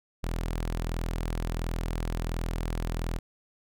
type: tone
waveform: sawtooth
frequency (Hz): 41.43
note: E1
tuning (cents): +9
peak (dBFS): -25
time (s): 0.23-3.19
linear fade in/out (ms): 10
effects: none